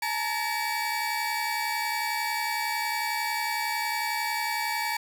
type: tone cluster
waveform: 30% pulse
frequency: 858 / 929 / 2292 Hz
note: A5 / A#5 / D7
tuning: -44 / -6 / -43 cents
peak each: -29 dBFS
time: 0.02-4.97 s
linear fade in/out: 5 ms
effects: none